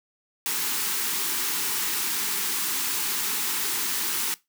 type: band-stop noise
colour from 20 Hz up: white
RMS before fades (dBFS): -27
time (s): 0.46-4.34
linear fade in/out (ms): 0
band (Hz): 460 to 800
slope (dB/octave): 96
effects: noise-tail reverb RT60 0.2 s tail -20 dB re dry + high-pass 200 Hz 12 dB/octave